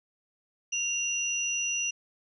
sine tone pair together, 2778 / 5886 Hz, F7 / F#8, -10 / -10 cents, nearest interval octave + minor second, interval 1300 cents, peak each -30 / -30 dBFS, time 0.72-1.91 s, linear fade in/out 10 ms, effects none

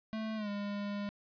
square tone with pitch glide, 219.4 to 203.5 Hz, A3 to G#3, -5 to -35 cents, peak -36 dBFS, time 0.13-1.09 s, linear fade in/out 0 ms, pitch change -130 cents, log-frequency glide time 0.36-0.49 s, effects resampled to 11025 Hz + 12-bit

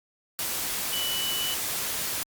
sine tone in noise, 2969 Hz, F#7, 5 cents sharp, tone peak -29 dBFS, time 0.93-1.54 s, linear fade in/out 0 ms, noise white, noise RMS -30 dBFS, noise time 0.39-2.23 s, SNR -2 dB, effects Opus 48 kbps

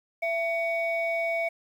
sine tone pair together, 668.9 / 2250 Hz, E5 / C#7, +25 / +25 cents, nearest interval octave + major sixth, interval 2100 cents, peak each -26 / -28 dBFS, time 0.22-1.49 s, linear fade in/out 10 ms, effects tanh soft clip ceiling -19 dBFS + 9-bit

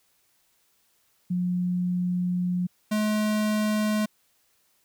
sine / square tone pair in turn, 179.1 / 213 Hz, F3 / G#3, +44 / +44 cents, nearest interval minor third, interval 300 cents, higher second, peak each -23 dBFS, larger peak neither, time 1.3-2.67 / 2.91-4.06 s, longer first, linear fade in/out 10 ms, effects white hiss -67 dBFS RMS until 4.84 s

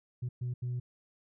sine tone bursts at uneven times, 123.47 Hz, B2, in tune, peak -30 dBFS, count 3, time 0.22-0.29 / 0.41-0.54 / 0.62-0.8 s, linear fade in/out 10 ms, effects tanh soft clip ceiling -30 dBFS

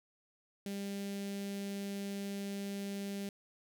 sawtooth tone with notch filter, 199.2 Hz, G3, 28 cents sharp, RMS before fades -40 dBFS, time 0.66-3.29 s, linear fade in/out 2 ms, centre 1100 Hz, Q 0.61, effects none

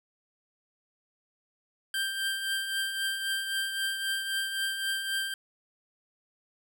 25% pulse tone with tremolo, 1577 Hz, G6, 10 cents sharp, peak -23 dBFS, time 1.94-5.34 s, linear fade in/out 2 ms, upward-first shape triangle, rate 3.8 Hz, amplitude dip 55%, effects none

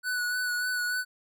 square tone with vibrato, 1480 Hz, F#6, in tune, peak -28 dBFS, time 0.03-1.05 s, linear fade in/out 50 ms, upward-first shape sine, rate 3.4 Hz, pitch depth 22 cents each way, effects none

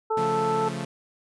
harmonic tone, 440 Hz, A4, in tune, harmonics 1 / 2 / 3, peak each -25 / -26 / -31 dBFS, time 0.1-0.69 s, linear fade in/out 10 ms
sawtooth chord, Db augmented, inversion none, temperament equal, 138.59 / 174.61 / 220 Hz, Db3 / F3 / A3, 0 / 0 / 0 cents, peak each -30 dBFS, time 0.17-0.85 s, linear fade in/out 5 ms
effects resampled to 24000 Hz

